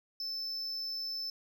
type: tone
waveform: triangle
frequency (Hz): 5274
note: E8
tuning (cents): 0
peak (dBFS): -34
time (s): 0.2-1.3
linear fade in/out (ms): 2
effects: none